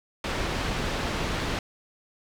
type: low-pass noise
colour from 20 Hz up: pink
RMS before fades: -29 dBFS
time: 0.24-1.59 s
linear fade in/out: 2 ms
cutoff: 4300 Hz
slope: 12 dB/octave
effects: none